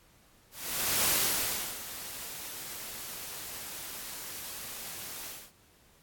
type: noise with ADSR envelope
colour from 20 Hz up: white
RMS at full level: -26 dBFS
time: 0.51-5.52 s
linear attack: 550 ms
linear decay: 710 ms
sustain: -15 dB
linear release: 230 ms
effects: pink hiss -62 dBFS RMS until 6.02 s + AAC 64 kbps